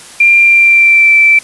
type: tone with pitch glide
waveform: sine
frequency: 2384 to 2331 Hz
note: D7 to D7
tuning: +25 to -14 cents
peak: -3 dBFS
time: 0.2-1.39 s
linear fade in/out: 5 ms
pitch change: -39 cents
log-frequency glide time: 0.38-1.15 s
effects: white hiss -33 dBFS RMS until 1.43 s + resampled to 24000 Hz